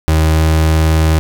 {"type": "tone with pitch glide", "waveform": "35% pulse", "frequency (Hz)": [78.8, 79.3], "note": ["D#2", "D#2"], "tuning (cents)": [23, 33], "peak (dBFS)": -7, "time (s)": [0.08, 1.19], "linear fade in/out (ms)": 0, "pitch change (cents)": 10, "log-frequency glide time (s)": [0.33, 0.41], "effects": []}